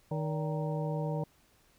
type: harmonic tone with a mistuned harmonic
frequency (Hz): 155.56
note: D#3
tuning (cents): 0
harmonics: 1 / 2 / 3 / 4 / 5 / 6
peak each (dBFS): -32 / -43 / -39 / -39 / -45 / -44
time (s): 0.11-1.24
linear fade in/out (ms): 5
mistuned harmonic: 4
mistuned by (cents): -130
effects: pink hiss -66 dBFS RMS until 1.78 s